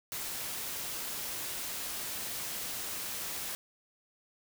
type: noise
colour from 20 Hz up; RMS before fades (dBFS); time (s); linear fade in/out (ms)
white; -38; 0.12-3.55; 0
effects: none